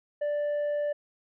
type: tone with tanh clipping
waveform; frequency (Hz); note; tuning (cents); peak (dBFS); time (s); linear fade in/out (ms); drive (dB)
triangle; 587.3; D5; 0; -27; 0.21-0.93; 10; 8
effects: none